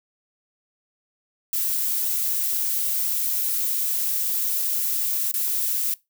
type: noise with dropouts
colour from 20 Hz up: violet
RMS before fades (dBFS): -24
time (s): 1.53-5.94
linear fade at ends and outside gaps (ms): 2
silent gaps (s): 5.315-5.339
effects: noise-tail reverb RT60 0.2 s tail -21 dB re dry